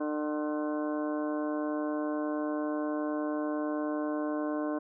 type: harmonic tone with a mistuned harmonic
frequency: 150.7 Hz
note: D3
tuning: 45 cents sharp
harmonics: 2 / 3 / 4 / 5 / 6 / 7 / 8 / 9 / 10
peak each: -31 / -40 / -36 / -44 / -52 / -41 / -54 / -52 / -47 dBFS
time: 0-4.79 s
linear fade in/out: 10 ms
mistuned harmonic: 8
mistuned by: +51 cents
effects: none